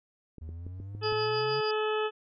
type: clicks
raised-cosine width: 3 ms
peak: -32 dBFS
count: 6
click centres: 0.383 / 0.491 / 0.666 / 0.801 / 0.95 / 1.124 s
type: exponential sweep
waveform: triangle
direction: up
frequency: 77.78 to 141.4 Hz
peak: -36 dBFS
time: 0.41-1.61 s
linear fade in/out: 10 ms
type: harmonic tone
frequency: 430 Hz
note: A4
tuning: 40 cents flat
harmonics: 1 / 2 / 3 / 4 / 6 / 7 / 8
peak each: -28 / -36 / -35 / -40 / -40 / -41 / -47 dBFS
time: 1.01-2.11 s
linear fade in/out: 50 ms
type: tone with tremolo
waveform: sine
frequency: 4869 Hz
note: D#8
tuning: 38 cents flat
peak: -33 dBFS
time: 1.03-1.71 s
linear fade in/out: 2 ms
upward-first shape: triangle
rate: 6.4 Hz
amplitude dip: 75%
effects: none